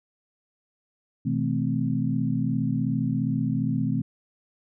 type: tone cluster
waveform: sine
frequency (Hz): 124.9 / 160 / 216.9 / 259.5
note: B2 / D#3 / A3 / C4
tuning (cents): +20 / +49 / -25 / -14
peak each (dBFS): -28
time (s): 1.25-4.02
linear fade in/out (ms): 10
effects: none